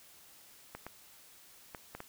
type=clicks; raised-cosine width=0.5 ms; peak=-27 dBFS; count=5; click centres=0.75 / 0.866 / 1.748 / 1.95 / 2.004 s; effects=white hiss -58 dBFS RMS until 2.08 s